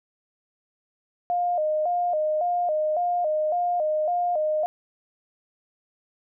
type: tone with vibrato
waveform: sine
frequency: 659.3 Hz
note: E5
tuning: in tune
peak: -21 dBFS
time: 1.3-4.66 s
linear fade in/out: 0 ms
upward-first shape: square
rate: 1.8 Hz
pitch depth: 120 cents each way
effects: none